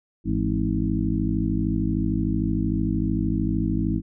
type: harmonic tone with a mistuned harmonic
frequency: 53.2 Hz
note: G#1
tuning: 42 cents sharp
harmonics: 1 / 2 / 3 / 4 / 5 / 6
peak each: -28 / -28 / -28 / -28 / -28 / -28 dBFS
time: 0.24-4.02 s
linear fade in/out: 50 ms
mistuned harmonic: 3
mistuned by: +110 cents
effects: none